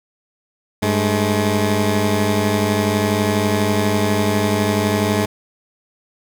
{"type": "tone pair together", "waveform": "15% pulse", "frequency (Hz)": [100.5, 213.1], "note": ["G2", "G#3"], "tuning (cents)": [44, 45], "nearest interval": "octave + minor second", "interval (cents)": 1301, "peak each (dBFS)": -12, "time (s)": [0.82, 5.26], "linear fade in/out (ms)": 10, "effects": []}